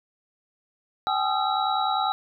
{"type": "tone cluster", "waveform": "sine", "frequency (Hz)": [770, 840, 1244, 1346, 3890], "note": ["G5", "G#5", "D#6", "E6", "B7"], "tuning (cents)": [-31, 19, -1, 36, -27], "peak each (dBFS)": [-26, -27, -30, -30, -31], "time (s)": [1.07, 2.12], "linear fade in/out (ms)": 0, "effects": []}